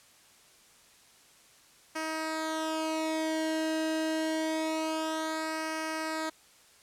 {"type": "tone with flanger", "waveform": "sawtooth", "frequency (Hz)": 317.1, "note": "D#4", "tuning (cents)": 33, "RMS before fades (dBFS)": -32, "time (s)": [1.95, 6.3], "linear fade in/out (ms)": 10, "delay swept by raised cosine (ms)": [0.27, 0.88], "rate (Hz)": 0.26, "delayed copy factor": -0.75, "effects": ["white hiss -59 dBFS RMS until 6.82 s", "low-pass 10000 Hz 12 dB/octave"]}